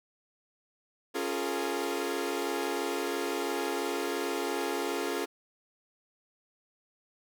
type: chord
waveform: sawtooth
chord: Bb minor seventh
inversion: first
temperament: equal with one note detuned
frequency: 277.2 / 349.2 / 415.3 / 458.2 Hz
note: Db4 / F4 / Ab4 / Bb4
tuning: 0 / 0 / 0 / -30 cents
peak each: -33 / -31 / -31 / -33 dBFS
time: 1.14-5.26 s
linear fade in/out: 20 ms
effects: none